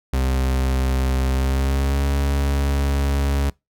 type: tone with pitch glide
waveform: 40% pulse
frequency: 65.41 to 69.7 Hz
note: C2 to C#2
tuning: 0 to +10 cents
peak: -17 dBFS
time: 0.13-3.5 s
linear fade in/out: 5 ms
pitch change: +110 cents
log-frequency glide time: 1.26-2.07 s
effects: noise-tail reverb RT60 0.2 s tail -24 dB re dry